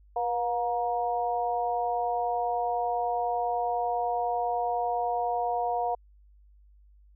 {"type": "tone with amplitude modulation", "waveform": "sine", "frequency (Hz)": 714, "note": "F5", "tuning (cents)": 38, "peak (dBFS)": -21, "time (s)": [0.16, 5.95], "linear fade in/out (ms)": 5, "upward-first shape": "sine", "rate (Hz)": 230, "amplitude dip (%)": 100, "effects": ["added 50 Hz sine -54 dBFS peak until 7.15 s"]}